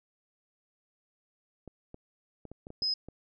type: clicks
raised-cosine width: 2 ms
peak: -31 dBFS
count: 8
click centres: 1.677 / 1.944 / 2.453 / 2.516 / 2.669 / 2.704 / 2.821 / 3.086 s
type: tone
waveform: sine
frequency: 5070 Hz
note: D#8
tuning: 32 cents sharp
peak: -27 dBFS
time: 2.82-2.94 s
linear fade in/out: 5 ms
effects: none